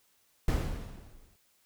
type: noise with exponential decay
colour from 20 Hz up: brown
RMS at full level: -24 dBFS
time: 0.48-1.36 s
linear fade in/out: 2 ms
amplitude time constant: 190 ms
effects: white hiss -69 dBFS RMS until 1.65 s